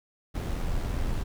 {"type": "noise with amplitude modulation", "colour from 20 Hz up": "brown", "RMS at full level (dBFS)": -27, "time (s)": [0.34, 1.24], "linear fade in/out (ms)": 20, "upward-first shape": "sine", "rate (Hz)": 85.1, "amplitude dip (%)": 40, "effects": []}